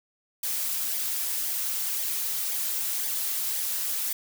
blue noise with flanger, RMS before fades -29 dBFS, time 0.43-4.13 s, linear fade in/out 5 ms, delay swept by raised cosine 0.72 to 4.92 ms, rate 1.9 Hz, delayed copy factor -0.5, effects none

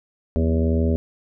harmonic tone with a mistuned harmonic, 81 Hz, E2, 30 cents flat, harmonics 1 / 2 / 3 / 4 / 5 / 6 / 7 / 8, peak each -19 / -28 / -23 / -34 / -27 / -34 / -30 / -38 dBFS, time 0.36-0.96 s, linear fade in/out 0 ms, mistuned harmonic 2, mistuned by +91 cents, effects none

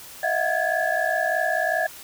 sine tone cluster, 631 / 674 / 733 / 1654 / 1719 Hz, D#5 / E5 / F#5 / G#6 / A6, +24 / +38 / -16 / -8 / -41 cents, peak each -27 dBFS, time 0.23-1.87 s, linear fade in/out 5 ms, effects white hiss -42 dBFS RMS until 2.03 s

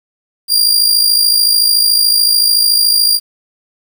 sawtooth tone with amplitude modulation, 4779 Hz, D8, 29 cents sharp, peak -3 dBFS, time 0.48-3.2 s, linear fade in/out 50 ms, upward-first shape sine, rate 53.7 Hz, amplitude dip 55%, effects 7-bit

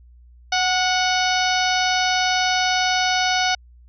harmonic tone with a mistuned harmonic, 740 Hz, F#5, in tune, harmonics 1 / 2 / 3 / 4 / 5 / 6 / 7 / 8, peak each -21 / -24 / -26 / -27 / -28 / -29 / -29 / -30 dBFS, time 0.52-3.55 s, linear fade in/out 5 ms, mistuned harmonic 2, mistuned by -26 cents, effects added 60 Hz sine -45 dBFS peak until 3.88 s

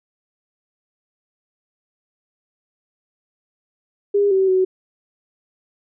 sine tone with pitch steps, 405.2 / 382.7 / 374 Hz, G#4 / G4 / F#4, -43 / -42 / +19 cents, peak -13 dBFS, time 4.14-4.65 s, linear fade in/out 10 ms, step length 170 ms, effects none

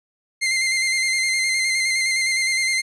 sawtooth tone with vibrato, 2093 Hz, C7, in tune, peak -15 dBFS, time 0.41-2.82 s, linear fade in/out 20 ms, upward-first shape square, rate 9.7 Hz, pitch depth 21 cents each way, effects resampled to 24000 Hz

